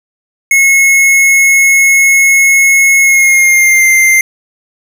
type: tone with pitch glide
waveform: square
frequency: 2178 to 2093 Hz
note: C#7 to C7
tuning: -31 to 0 cents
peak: -5 dBFS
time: 0.51-4.21 s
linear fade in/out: 2 ms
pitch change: -69 cents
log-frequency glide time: 3-3.84 s
effects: none